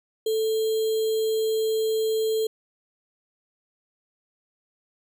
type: tone with sample-and-hold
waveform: sine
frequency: 440.3 Hz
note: A4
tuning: 1 cent sharp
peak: -21 dBFS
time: 0.26-2.47 s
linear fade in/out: 5 ms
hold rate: 3675 Hz
effects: none